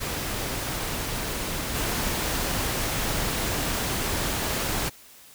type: noise with level steps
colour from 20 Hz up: pink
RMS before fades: -30 / -27 dBFS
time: 0-4.9 s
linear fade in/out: 20 ms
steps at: 1.74 s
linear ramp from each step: 20 ms
effects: white hiss -50 dBFS RMS until 5.34 s